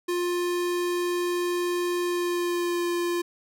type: tone with pitch glide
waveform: square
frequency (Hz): 352.4 to 347.7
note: F4 to F4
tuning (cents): +16 to -8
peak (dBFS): -25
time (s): 0.08-3.22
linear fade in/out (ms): 10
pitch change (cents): -24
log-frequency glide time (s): 2.03-2.88
effects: none